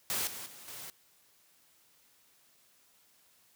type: noise with level steps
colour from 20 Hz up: white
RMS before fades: -33 / -43 / -51 / -45 dBFS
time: 0.1-0.9 s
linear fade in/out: 0 ms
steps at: 0.27 / 0.46 / 0.68 s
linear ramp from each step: 2 ms
effects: white hiss -66 dBFS RMS until 3.55 s + high-pass 60 Hz 12 dB/octave